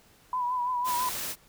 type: tone with vibrato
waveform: sine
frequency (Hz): 990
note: B5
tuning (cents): +4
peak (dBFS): -26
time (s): 0.33-1.09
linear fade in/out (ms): 2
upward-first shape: triangle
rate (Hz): 6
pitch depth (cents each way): 54
type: noise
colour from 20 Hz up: white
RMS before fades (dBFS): -34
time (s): 0.84-1.36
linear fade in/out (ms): 50
effects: pink hiss -59 dBFS RMS until 1.48 s